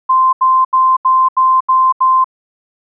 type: tone bursts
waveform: sine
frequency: 1041 Hz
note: C6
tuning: 9 cents flat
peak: -7 dBFS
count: 7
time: 0.09-2.244 s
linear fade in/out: 10 ms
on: 240 ms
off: 79 ms
effects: none